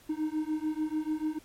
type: beating tone pair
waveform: triangle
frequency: 306.6 / 313.4 Hz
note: D#4 / D#4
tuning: -25 / +13 cents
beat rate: 6.8 Hz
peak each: -30 dBFS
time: 0.09-1.39 s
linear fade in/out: 10 ms
effects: pink hiss -58 dBFS RMS until 1.44 s + MP3 64 kbps